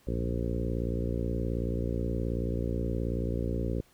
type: harmonic tone with a mistuned harmonic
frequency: 58.7 Hz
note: A#1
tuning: 13 cents sharp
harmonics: 1 / 2 / 3 / 4 / 5 / 6 / 7 / 8 / 9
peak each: -32 / -35 / -37 / -38 / -39 / -40 / -40 / -41 / -42 dBFS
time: 0.07-3.81 s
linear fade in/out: 5 ms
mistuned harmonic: 1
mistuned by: +78 cents
effects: pink hiss -63 dBFS RMS until 3.93 s